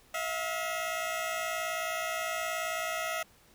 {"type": "tone pair together", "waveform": "15% pulse", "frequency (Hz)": [647.1, 706], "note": ["E5", "F5"], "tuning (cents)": [-32, 19], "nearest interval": "major second", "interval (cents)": 151, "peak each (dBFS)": [-27, -30], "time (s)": [0.14, 3.23], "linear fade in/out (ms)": 5, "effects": ["pink hiss -61 dBFS RMS until 3.54 s"]}